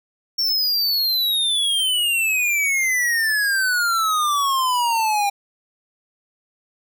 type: exponential sweep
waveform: square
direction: down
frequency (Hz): 5500 to 797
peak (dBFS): -18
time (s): 0.38-5.3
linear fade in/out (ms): 10
effects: none